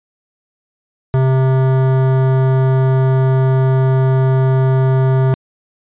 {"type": "tone with hard clipping", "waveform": "sine", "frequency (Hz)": 131.5, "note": "C3", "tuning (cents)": 9, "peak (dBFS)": -12, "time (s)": [1.14, 5.34], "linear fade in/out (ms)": 0, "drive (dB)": 16, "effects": ["resampled to 8000 Hz"]}